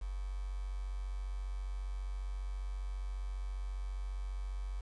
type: tone with quantisation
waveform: sine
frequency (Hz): 47.38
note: F#1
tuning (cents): +42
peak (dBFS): -36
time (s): 0.01-4.81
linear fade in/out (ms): 10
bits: 9
effects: resampled to 22050 Hz